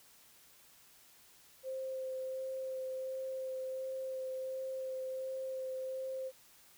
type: tone with vibrato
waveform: sine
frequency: 523.3 Hz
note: C5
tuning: in tune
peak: -37 dBFS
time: 1.63-6.32 s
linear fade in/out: 50 ms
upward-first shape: sine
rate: 1.4 Hz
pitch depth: 10 cents each way
effects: white hiss -62 dBFS RMS until 6.77 s